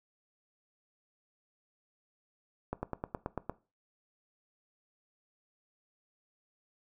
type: slowing click train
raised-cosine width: 1 ms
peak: -20 dBFS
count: 8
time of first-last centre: 2.73-3.496 s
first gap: 100 ms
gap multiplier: 1.03
effects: noise-tail reverb RT60 0.3 s tail -18 dB re dry